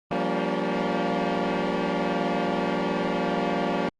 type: chord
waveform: 15% pulse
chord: G half-diminished seventh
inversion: third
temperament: equal with one note detuned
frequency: 174.61 / 196 / 233.1 / 284.5 Hz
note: F3 / G3 / Bb3 / Db4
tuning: 0 / 0 / 0 / +45 cents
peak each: -23 dBFS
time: 0.11-3.89 s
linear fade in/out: 2 ms
effects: low-pass 3000 Hz 12 dB/octave + Opus 24 kbps